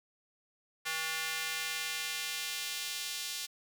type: tone with high-pass filter sweep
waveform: square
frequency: 160.4 Hz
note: E3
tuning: 47 cents flat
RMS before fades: -37 dBFS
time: 0.85-3.47 s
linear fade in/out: 20 ms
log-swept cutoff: 1700 to 3800 Hz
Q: 1.1
effects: none